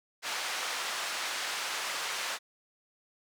pink band-pass noise, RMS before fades -35 dBFS, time 0.22-2.39 s, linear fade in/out 50 ms, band 950 to 7100 Hz, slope 12 dB/octave, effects none

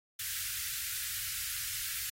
white band-stop noise, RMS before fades -37 dBFS, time 0.19-2.1 s, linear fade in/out 5 ms, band 120 to 1400 Hz, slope 48 dB/octave, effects AAC 48 kbps

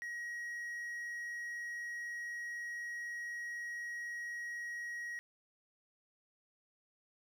triangle tone, 1898 Hz, A#6, 31 cents sharp, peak -38 dBFS, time 0.02-5.19 s, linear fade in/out 0 ms, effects none

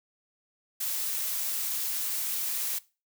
blue noise, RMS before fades -31 dBFS, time 0.8-2.79 s, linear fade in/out 10 ms, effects noise-tail reverb RT60 0.3 s tail -20 dB re dry

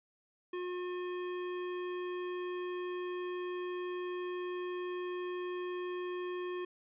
square tone, 359.4 Hz, F4, 50 cents sharp, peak -37 dBFS, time 0.53-6.65 s, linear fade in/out 5 ms, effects resampled to 8000 Hz + 12-bit

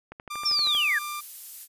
click train, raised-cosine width 0.5 ms, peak -25 dBFS, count 9, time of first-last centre 0.12-0.75 s, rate 12.7 Hz
sawtooth tone with tremolo, 1190 Hz, D6, 22 cents sharp, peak -28 dBFS, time 0.3-1.21 s, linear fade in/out 10 ms, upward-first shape square, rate 2.8 Hz, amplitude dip 25%
sine linear sweep, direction down, 5550 to 1568 Hz, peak -21 dBFS, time 0.45-0.99 s, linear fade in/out 10 ms
violet noise, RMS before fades -38 dBFS, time 0.69-1.68 s, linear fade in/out 50 ms
effects resampled to 32000 Hz

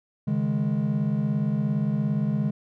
triangle chord, C# suspended second, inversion none, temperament just, 138.59 / 155.92 / 207.9 Hz, C#3 / D#3 / G#3, 0 / +4 / +2 cents, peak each -25 / -25 / -23 dBFS, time 0.27-2.51 s, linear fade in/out 10 ms, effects tanh soft clip ceiling -12 dBFS

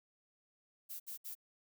violet noise bursts, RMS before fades -45 dBFS, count 3, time 0.89-1.352 s, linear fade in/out 20 ms, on 110 ms, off 66 ms, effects none

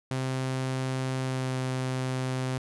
sawtooth tone with pitch glide, 130.81 to 129.53 Hz, C3 to C3, 0 to -17 cents, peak -24 dBFS, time 0.11-2.58 s, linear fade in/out 2 ms, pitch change -17 cents, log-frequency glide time 1.21-1.57 s, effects resampled to 24000 Hz

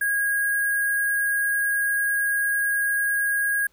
sine tone with sample-and-hold, 1641 Hz, G#6, 21 cents flat, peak -20 dBFS, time 0.01-3.67 s, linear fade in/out 5 ms, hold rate 11025 Hz, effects pink hiss -64 dBFS RMS until 3.72 s

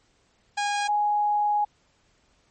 sawtooth / sine tone pair in turn, 819 / 831.9 Hz, G#5 / G#5, -24 / +3 cents, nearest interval unison, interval 27 cents, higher second, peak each -20 dBFS, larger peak neither, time 0.57-0.88 / 0.88-1.65 s, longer second, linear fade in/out 10 ms, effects pink hiss -65 dBFS RMS until 2.5 s + MP3 32 kbps

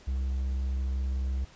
triangle tone, 65.7 Hz, C2, 8 cents sharp, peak -25 dBFS, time 0.07-1.45 s, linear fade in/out 10 ms, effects pink hiss -55 dBFS RMS until 1.55 s + resampled to 16000 Hz

